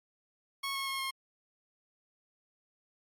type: tone with pitch steps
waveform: 15% pulse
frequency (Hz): 1100 / 1090.5 / 1081.1 / 1071.8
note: C#6 / C#6 / C#6 / C6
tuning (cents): -14 / -29 / -44 / +41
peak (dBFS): -27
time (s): 0.63-1.11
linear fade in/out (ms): 10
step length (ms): 120
effects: MP3 64 kbps